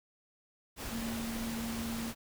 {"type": "tone in noise", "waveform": "sine", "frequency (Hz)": 229, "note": "A#3", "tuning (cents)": -31, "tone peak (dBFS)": -36, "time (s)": [0.89, 2.13], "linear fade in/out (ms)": 50, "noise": "pink", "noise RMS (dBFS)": -41, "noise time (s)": [0.76, 2.15], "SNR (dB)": 2, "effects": []}